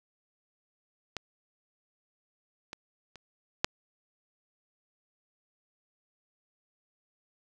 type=clicks; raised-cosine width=0.2 ms; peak=-17 / -22 / -30 / -6 dBFS; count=4; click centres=1.167 / 2.731 / 3.157 / 3.645 s; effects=none